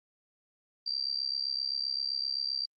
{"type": "tone with amplitude modulation", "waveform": "sine", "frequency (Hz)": 4699, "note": "D8", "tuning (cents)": 0, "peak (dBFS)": -26, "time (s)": [0.86, 2.66], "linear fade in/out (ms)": 10, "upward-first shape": "sine", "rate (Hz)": 67.7, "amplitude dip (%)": 95, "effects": ["Opus 48 kbps"]}